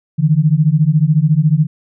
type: beating tone pair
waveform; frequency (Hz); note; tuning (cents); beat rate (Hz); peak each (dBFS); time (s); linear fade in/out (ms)
sine; 147 / 161; D3 / E3; +2 / -41; 14; -12; 0.18-1.67; 20
effects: none